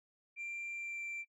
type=tone with pitch glide; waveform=sine; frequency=2368 to 2352 Hz; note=D7 to D7; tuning=+14 to +2 cents; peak=-37 dBFS; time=0.36-1.25 s; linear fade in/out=50 ms; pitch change=-12 cents; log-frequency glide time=0.72-1.02 s; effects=noise-tail reverb RT60 0.1 s tail -25 dB re dry + tanh soft clip ceiling -38 dBFS